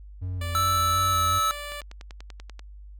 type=tone with vibrato; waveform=triangle; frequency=89 Hz; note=F2; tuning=33 cents sharp; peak=-26 dBFS; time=0.21-1.4 s; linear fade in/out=20 ms; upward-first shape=square; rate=2.7 Hz; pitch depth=52 cents each way
type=tone; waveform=10% pulse; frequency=584 Hz; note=D5; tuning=10 cents flat; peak=-26 dBFS; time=0.41-1.81 s; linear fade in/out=5 ms
type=tone with pitch glide; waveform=square; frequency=1318.5 to 1299.6 Hz; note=E6 to E6; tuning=0 to -25 cents; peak=-22 dBFS; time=0.55-1.51 s; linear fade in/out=0 ms; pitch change=-25 cents; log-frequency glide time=0.78-1.22 s
type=click train; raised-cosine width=0.2 ms; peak=-25 dBFS; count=10; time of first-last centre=1.72-2.594 s; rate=10.3 Hz
effects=added 50 Hz sine -41 dBFS peak until 2.99 s